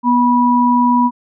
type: tone pair together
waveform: sine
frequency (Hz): 244.2 / 977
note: B3 / B5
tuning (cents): -19 / -19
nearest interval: 2 octaves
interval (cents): 2400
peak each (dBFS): -12 / -12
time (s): 0.03-1.11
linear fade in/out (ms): 50
effects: none